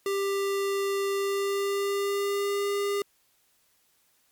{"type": "tone with pitch glide", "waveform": "square", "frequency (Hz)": [395.5, 403.6], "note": ["G4", "G#4"], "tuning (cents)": [15, -49], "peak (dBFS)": -26, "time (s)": [0.06, 3.02], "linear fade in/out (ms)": 2, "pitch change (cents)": 36, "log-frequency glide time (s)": [1.13, 2.71], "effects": ["white hiss -67 dBFS RMS until 4.31 s", "MP3 96 kbps"]}